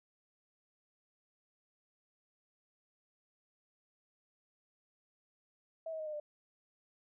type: tone with pitch steps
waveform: sine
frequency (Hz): 650 / 636.3 / 622.8 / 609.6 / 596.7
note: E5 / D#5 / D#5 / D#5 / D5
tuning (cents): -24 / +39 / +2 / -36 / +27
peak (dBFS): -38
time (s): 5.86-6.2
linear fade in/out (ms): 5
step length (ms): 68
effects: none